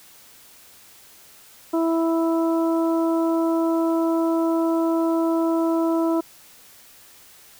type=harmonic tone; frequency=329.3 Hz; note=E4; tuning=2 cents flat; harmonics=1 / 2 / 3 / 4; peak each=-19 / -26 / -30 / -34 dBFS; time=1.73-6.21 s; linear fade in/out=10 ms; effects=white hiss -49 dBFS RMS until 7.59 s